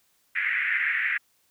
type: band-pass noise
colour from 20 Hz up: pink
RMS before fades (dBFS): -26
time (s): 0.35-1.18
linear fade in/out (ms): 10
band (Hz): 1700 to 2200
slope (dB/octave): 48
effects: white hiss -67 dBFS RMS until 1.5 s